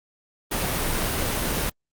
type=noise; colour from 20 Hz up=pink; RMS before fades=-25 dBFS; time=0.51-1.7 s; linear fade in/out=10 ms; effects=Opus 32 kbps